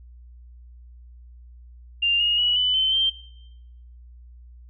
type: tone with pitch steps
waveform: sine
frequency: 2794 / 2861 / 2930 / 3000 / 3072 / 3145 Hz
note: F7 / F7 / F#7 / F#7 / G7 / G7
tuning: 0 / +41 / -18 / +23 / -36 / +5 cents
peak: -18 dBFS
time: 2.02-3.1 s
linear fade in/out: 10 ms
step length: 180 ms
effects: noise-tail reverb RT60 0.9 s tail -18 dB re dry + added 60 Hz sine -43 dBFS peak until 4.69 s